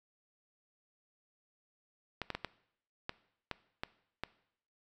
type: clicks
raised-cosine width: 0.3 ms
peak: -20 dBFS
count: 8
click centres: 2.217 / 2.303 / 2.35 / 2.447 / 3.094 / 3.513 / 3.835 / 4.236 s
effects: noise-tail reverb RT60 0.7 s tail -19 dB re dry